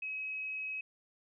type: tone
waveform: sine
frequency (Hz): 2552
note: D#7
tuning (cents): +43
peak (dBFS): -36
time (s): 0.02-0.81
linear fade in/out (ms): 5
effects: none